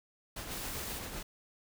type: noise with tremolo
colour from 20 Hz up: pink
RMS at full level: -40 dBFS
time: 0.36-1.23 s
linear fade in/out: 5 ms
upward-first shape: triangle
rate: 7.7 Hz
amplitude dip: 45%
type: noise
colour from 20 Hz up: white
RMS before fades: -43 dBFS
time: 0.5-1 s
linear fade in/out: 20 ms
effects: none